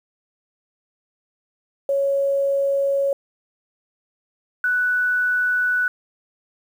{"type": "tone pair in turn", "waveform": "sine", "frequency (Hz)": [554.4, 1483.3], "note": ["C#5", "F#6"], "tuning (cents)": [0, 4], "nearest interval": "octave + perfect fourth", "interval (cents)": 1704, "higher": "second", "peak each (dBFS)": -17, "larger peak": "neither", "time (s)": [[1.89, 3.13], [4.64, 5.88]], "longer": "neither", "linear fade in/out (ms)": 2, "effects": ["8-bit"]}